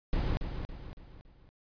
brown noise with echo, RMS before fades -29 dBFS, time 0.13-0.37 s, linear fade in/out 0 ms, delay 280 ms, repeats 4, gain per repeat -7 dB, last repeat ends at 1.49 s, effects resampled to 11025 Hz

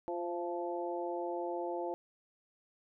harmonic tone with a mistuned harmonic, 174.1 Hz, F3, 5 cents flat, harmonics 2 / 3 / 4 / 5, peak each -38 / -40 / -41 / -42 dBFS, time 0.08-1.94 s, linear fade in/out 0 ms, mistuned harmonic 4, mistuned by -25 cents, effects none

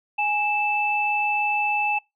sine tone pair together, 830.6 / 2637 Hz, G#5 / E7, 0 / 0 cents, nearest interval octave + minor sixth, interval 2000 cents, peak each -23 dBFS, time 0.18-1.99 s, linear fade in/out 10 ms, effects noise-tail reverb RT60 0.2 s tail -24 dB re dry

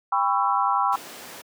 sine chord, C# half-diminished seventh, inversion second, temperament just, 798.3 / 997.9 / 1108.7 / 1330.5 Hz, G5 / B5 / C#6 / E6, +31 / +18 / 0 / +16 cents, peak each -24 / -24 / -25 / -26 dBFS, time 0.12-0.96 s, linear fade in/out 5 ms
pink noise, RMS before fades -39 dBFS, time 0.92-1.42 s, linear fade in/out 10 ms
effects high-pass 300 Hz 12 dB/octave

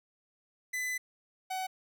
45% pulse tone pair in turn, 2007 / 751.8 Hz, B6 / F#5, +27 / +27 cents, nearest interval octave + perfect fourth, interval 1700 cents, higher first, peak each -32 / -33 dBFS, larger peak first, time 0.73-0.98 / 1.5-1.67 s, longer first, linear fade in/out 10 ms, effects none

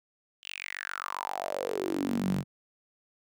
sawtooth tone with high-pass filter sweep, 47.57 Hz, F#1, 49 cents sharp, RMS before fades -33 dBFS, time 0.42-2.44 s, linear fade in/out 50 ms, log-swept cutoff 3100 to 150 Hz, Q 6.9, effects none

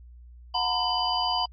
sine tone cluster, 725 / 923 / 1002 / 3014 / 4787 Hz, F#5 / A#5 / B5 / F#7 / D8, -35 / -17 / +25 / +31 / +32 cents, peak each -30 dBFS, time 0.54-1.46 s, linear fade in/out 10 ms, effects added 60 Hz sine -45 dBFS peak until 1.52 s + AAC 48 kbps

